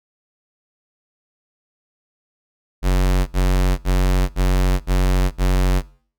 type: tone bursts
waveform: square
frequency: 46.25 Hz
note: F#1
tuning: in tune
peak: -14 dBFS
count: 6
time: 2.82-5.825 s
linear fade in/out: 50 ms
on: 450 ms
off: 61 ms
effects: noise-tail reverb RT60 0.5 s tail -22 dB re dry